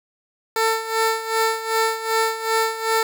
15% pulse tone with tremolo, 447.1 Hz, A4, 28 cents sharp, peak -10 dBFS, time 0.56-3.03 s, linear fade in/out 2 ms, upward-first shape sine, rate 2.6 Hz, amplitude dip 75%, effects none

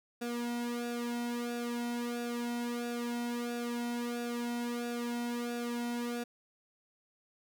sawtooth tone with flanger, 239 Hz, A#3, 43 cents sharp, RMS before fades -36 dBFS, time 0.21-6.24 s, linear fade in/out 10 ms, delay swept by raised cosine 0.96 to 1.78 ms, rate 1.5 Hz, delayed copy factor -0.85, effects none

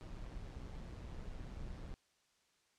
brown noise with amplitude modulation, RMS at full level -45 dBFS, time 0.01-1.94 s, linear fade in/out 0 ms, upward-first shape sine, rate 127 Hz, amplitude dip 45%, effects white hiss -75 dBFS RMS until 2.78 s + low-pass 7000 Hz 12 dB/octave

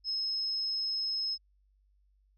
sine tone, 5170 Hz, E8, 34 cents flat, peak -30 dBFS, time 0.04-1.38 s, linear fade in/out 50 ms, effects added 49 Hz sine -65 dBFS peak until 2.37 s

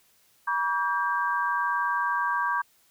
sine tone cluster, 962 / 1143 / 1590 Hz, B5 / D6 / G6, -46 / -47 / +24 cents, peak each -28 dBFS, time 0.47-2.62 s, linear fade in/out 10 ms, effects white hiss -63 dBFS RMS until 2.9 s

